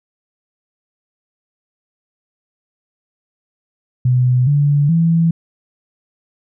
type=tone with pitch steps; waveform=sine; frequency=125.7 / 144.39 / 165.86 Hz; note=B2 / D3 / E3; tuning=+31 / -29 / +11 cents; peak=-10 dBFS; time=4.05-5.31 s; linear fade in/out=5 ms; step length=420 ms; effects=none